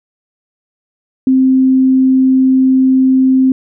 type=tone; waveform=sine; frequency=261.6 Hz; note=C4; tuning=in tune; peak=-6 dBFS; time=1.27-3.52 s; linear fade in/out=2 ms; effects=none